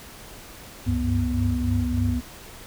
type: tone cluster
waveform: sine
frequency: 68.4 / 95.1 / 98.5 / 245.1 Hz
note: C#2 / F#2 / G2 / B3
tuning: -23 / +48 / +9 / -13 cents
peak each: -26 / -26 / -28 / -25 dBFS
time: 0.86-2.21 s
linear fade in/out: 20 ms
effects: pink hiss -43 dBFS RMS until 2.66 s